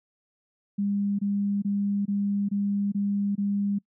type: tone bursts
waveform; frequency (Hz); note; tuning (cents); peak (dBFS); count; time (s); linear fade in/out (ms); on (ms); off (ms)
sine; 201.5; G3; +48; -23; 7; 0.78-3.788; 10; 410; 23
effects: noise-tail reverb RT60 0.1 s tail -25 dB re dry